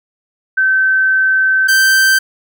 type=tone pair in turn; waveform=sine / 45% pulse; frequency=1540 / 1558.8 Hz; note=G6 / G6; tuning=-31 / -10 cents; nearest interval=unison; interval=21 cents; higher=second; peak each=-9 / -8 dBFS; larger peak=second; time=0.57-1.68 / 1.68-2.19 s; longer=first; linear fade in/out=10 ms; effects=none